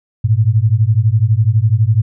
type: beating tone pair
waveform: sine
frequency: 103.83 / 115.83 Hz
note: G#2 / A#2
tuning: 0 / -11 cents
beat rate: 12 Hz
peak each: -12 dBFS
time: 0.24-2.02 s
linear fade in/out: 10 ms
effects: none